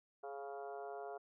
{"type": "harmonic tone with a mistuned harmonic", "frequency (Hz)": 139.6, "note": "C#3", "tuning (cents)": 13, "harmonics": [3, 4, 5, 6, 7, 8, 9, 10], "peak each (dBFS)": [-48, -54, -47, -57, -59, -60, -64, -59], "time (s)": [0.23, 1.18], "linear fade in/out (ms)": 10, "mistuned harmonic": 4, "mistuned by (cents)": -23, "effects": []}